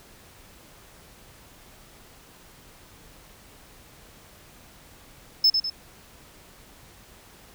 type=tone with echo; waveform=sine; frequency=5230 Hz; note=E8; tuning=15 cents flat; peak=-12 dBFS; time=5.44-5.5 s; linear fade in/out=5 ms; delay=100 ms; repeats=2; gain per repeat=-7 dB; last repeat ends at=5.7 s; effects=tanh soft clip ceiling -13 dBFS + pink hiss -51 dBFS RMS until 7.54 s

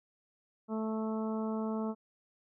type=harmonic tone; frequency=219.5 Hz; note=A3; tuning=4 cents flat; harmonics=1 / 2 / 3 / 4 / 5 / 6; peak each=-33 / -39 / -43 / -45 / -47 / -49 dBFS; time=0.68-1.95 s; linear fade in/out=50 ms; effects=none

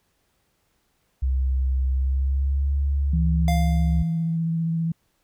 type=tone with pitch glide; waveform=sine; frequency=65.41 to 70.1 Hz; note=C2 to C#2; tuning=0 to +20 cents; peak=-19 dBFS; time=1.22-4.03 s; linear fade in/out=10 ms; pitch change=+120 cents; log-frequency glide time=1.91-2.73 s
type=tone with vibrato; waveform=sine; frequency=164.5 Hz; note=E3; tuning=3 cents flat; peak=-21 dBFS; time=3.13-4.92 s; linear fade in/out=5 ms; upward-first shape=sine; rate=15 Hz; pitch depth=16 cents each way
type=tone with exponential decay; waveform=square; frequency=698.5 Hz; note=F5; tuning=in tune; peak=-24 dBFS; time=3.48-4.36 s; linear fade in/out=1 ms; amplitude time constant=190 ms
effects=pink hiss -69 dBFS RMS until 5.23 s

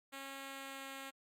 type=tone with pitch glide; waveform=5% pulse; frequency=272.9 to 270.9 Hz; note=C#4 to C#4; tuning=-27 to -40 cents; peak=-34 dBFS; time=0.12-1.11 s; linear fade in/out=20 ms; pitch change=-13 cents; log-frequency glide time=0.35-0.9 s; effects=Opus 48 kbps

